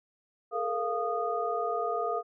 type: tone cluster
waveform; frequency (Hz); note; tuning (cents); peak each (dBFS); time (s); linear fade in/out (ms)
sine; 425.9 / 466.1 / 695 / 1233; G#4 / A#4 / F5 / D#6; +44 / 0 / -9 / -16; -35 / -34 / -32 / -33; 0.51-2.23; 50
effects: none